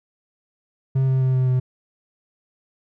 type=tone with pitch steps; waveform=triangle; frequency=132.9 / 131.53 / 130.16 / 128.82 / 127.49 Hz; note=C3 / C3 / C3 / C3 / C3; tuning=+27 / +9 / -9 / -27 / -45 cents; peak=-14 dBFS; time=0.95-1.6 s; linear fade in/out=10 ms; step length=130 ms; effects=none